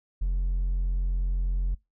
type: tone with hard clipping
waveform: sine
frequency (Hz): 44.16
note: F1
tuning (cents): +20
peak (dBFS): -24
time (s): 0.21-1.75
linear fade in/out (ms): 10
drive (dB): 2
effects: noise-tail reverb RT60 0.2 s tail -23 dB re dry